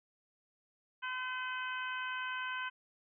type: harmonic tone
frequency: 510 Hz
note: C5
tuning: 44 cents flat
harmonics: 2 / 3 / 4 / 5 / 6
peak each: -41 / -39 / -49 / -45 / -47 dBFS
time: 1.02-2.7 s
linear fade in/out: 20 ms
effects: none